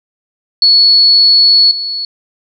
sine tone with level steps, 4397 Hz, C#8, 15 cents flat, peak -4 / -16 dBFS, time 0.62-2.05 s, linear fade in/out 2 ms, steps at 1.71 s, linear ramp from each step 2 ms, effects none

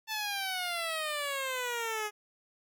10% pulse exponential sweep, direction down, 886 to 415.3 Hz, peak -24 dBFS, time 0.07-2.11 s, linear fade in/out 50 ms, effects none

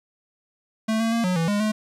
square tone with pitch steps, 220.5 / 226.4 / 231.2 / 182.2 / 165 / 205.4 / 214.7 Hz, A3 / A3 / A#3 / F#3 / E3 / G#3 / A3, +4 / +50 / -14 / -26 / +2 / -19 / -42 cents, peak -21 dBFS, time 0.88-1.72 s, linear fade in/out 10 ms, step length 120 ms, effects low-pass 10000 Hz 12 dB/octave + 10-bit

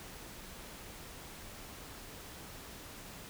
silence, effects pink hiss -49 dBFS RMS until 3.29 s

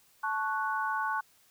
sine chord, F# minor, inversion first, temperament equal with one note detuned, 874.9 / 1108.7 / 1480 Hz, A5 / C#6 / F#6, -10 / 0 / 0 cents, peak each -33 / -33 / -33 dBFS, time 0.23-1.21 s, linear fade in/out 10 ms, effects white hiss -64 dBFS RMS until 1.5 s

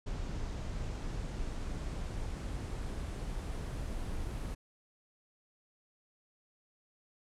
brown noise with low-pass filter sweep, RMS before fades -38 dBFS, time 0.06-4.55 s, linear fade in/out 10 ms, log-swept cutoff 6900 to 11000 Hz, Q 1.3, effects none

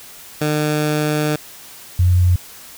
15% pulse / sine tone pair in turn, 151.2 / 89.74 Hz, D#3 / F2, -49 / +48 cents, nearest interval major sixth, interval 903 cents, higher first, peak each -10 dBFS, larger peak neither, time 0.41-1.36 / 1.99-2.36 s, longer first, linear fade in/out 5 ms, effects white hiss -39 dBFS RMS until 2.77 s

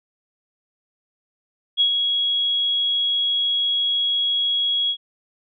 sine tone with ADSR envelope, 3322 Hz, G#7, in tune, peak -13 dBFS, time 1.77-4.97 s, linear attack 36 ms, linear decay 89 ms, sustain -5 dB, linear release 71 ms, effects none

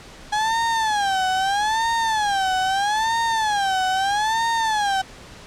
35% pulse tone with vibrato, 830 Hz, G#5, 1 cent flat, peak -17 dBFS, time 0.32-5.02 s, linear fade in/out 10 ms, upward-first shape sine, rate 0.78 Hz, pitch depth 180 cents each way, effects pink hiss -42 dBFS RMS until 5.46 s + low-pass 7000 Hz 12 dB/octave

